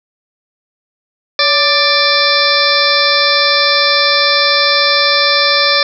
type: harmonic tone with a mistuned harmonic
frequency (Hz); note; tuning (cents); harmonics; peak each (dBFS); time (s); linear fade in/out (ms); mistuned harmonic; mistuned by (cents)
589; D5; +5; 1 / 2 / 3 / 4 / 6 / 7 / 8 / 9; -17 / -17 / -17 / -17 / -17 / -17 / -17 / -17; 1.39-5.83; 2; 1; -63
effects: none